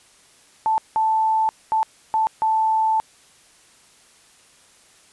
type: tone bursts at uneven times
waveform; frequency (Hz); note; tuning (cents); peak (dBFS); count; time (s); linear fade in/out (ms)
sine; 880; A5; 0; -16; 5; 0.66-0.78 / 0.96-1.49 / 1.72-1.83 / 2.14-2.27 / 2.42-3; 0
effects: white hiss -53 dBFS RMS until 5.12 s + resampled to 24000 Hz